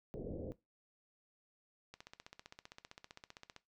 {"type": "low-pass noise", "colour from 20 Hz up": "white", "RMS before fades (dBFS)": -44, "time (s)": [0.14, 0.52], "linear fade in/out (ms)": 0, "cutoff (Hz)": 550, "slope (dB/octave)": 48}
{"type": "click train", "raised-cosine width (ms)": 0.2, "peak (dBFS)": -33, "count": 26, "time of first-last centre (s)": [1.94, 3.563], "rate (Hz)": 15.4}
{"effects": ["noise-tail reverb RT60 0.2 s tail -17 dB re dry"]}